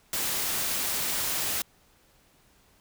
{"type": "noise", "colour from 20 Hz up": "white", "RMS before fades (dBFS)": -29, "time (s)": [0.13, 1.62], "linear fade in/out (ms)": 2, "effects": ["pink hiss -62 dBFS RMS until 2.8 s"]}